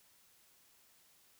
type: silence
effects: white hiss -67 dBFS RMS until 1.39 s